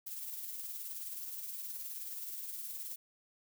violet noise with tremolo, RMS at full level -41 dBFS, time 0.06-2.96 s, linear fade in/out 10 ms, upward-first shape triangle, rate 19 Hz, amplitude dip 45%, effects none

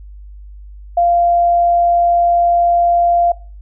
sine tone, 693 Hz, F5, 14 cents flat, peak -9 dBFS, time 0.97-3.32 s, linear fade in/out 5 ms, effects noise-tail reverb RT60 0.4 s tail -22 dB re dry + added 50 Hz sine -32 dBFS peak until 3.61 s

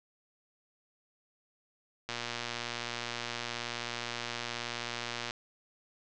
click train, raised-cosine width 0.2 ms, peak -18 dBFS, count 384, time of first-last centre 2.09-5.308 s, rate 119 Hz, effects low-pass 7000 Hz 12 dB/octave

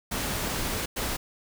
pink noise bursts at uneven times, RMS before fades -30 dBFS, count 2, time 0.11-0.86 / 0.96-1.17 s, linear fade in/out 10 ms, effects none

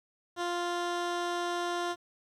15% pulse tone, 349.2 Hz, F4, in tune, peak -24 dBFS, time 0.36-1.96 s, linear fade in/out 50 ms, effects low-pass 7000 Hz 12 dB/octave + 10-bit

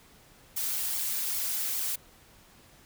blue noise with flanger, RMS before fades -31 dBFS, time 0.56-1.96 s, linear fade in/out 10 ms, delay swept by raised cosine 0.88 to 4.78 ms, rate 2.5 Hz, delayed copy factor +0.6, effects pink hiss -57 dBFS RMS until 2.85 s

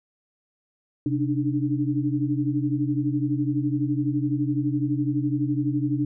sine tone cluster, 131.2 / 290.4 / 302.3 Hz, C3 / D4 / D#4, +5 / -19 / -50 cents, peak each -26 dBFS, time 1.06-6.05 s, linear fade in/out 2 ms, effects none

